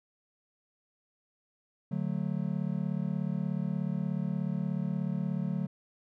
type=chord; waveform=triangle; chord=D major; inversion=none; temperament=just; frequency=146.83 / 183.54 / 220.2 Hz; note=D3 / F#3 / A3; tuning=0 / -14 / +2 cents; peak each=-32 / -30 / -35 dBFS; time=1.91-5.67 s; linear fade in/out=10 ms; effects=none